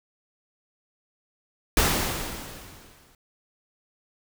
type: noise with exponential decay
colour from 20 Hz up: pink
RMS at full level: -19 dBFS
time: 1.77-3.15 s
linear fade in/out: 2 ms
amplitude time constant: 300 ms
effects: none